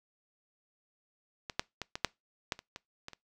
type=clicks; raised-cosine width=0.2 ms; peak=-20 / -11 / -19 / -19 / -8 / -14 / -28 / -24 / -24 / -29 dBFS; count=10; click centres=1.498 / 1.595 / 1.817 / 1.955 / 2.047 / 2.522 / 2.591 / 2.761 / 3.084 / 3.133 s; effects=noise-tail reverb RT60 0.2 s tail -24 dB re dry